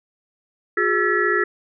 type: tone cluster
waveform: sine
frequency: 360 / 414.3 / 1334 / 1713 / 1933 Hz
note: F#4 / G#4 / E6 / A6 / B6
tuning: -47 / -4 / +20 / -47 / -38 cents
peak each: -23 dBFS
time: 0.77-1.44 s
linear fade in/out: 5 ms
effects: none